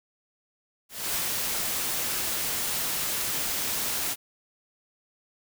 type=noise with ADSR envelope; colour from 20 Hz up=white; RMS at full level=-27 dBFS; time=0.89-4.16 s; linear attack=270 ms; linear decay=36 ms; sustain=-2 dB; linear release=44 ms; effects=none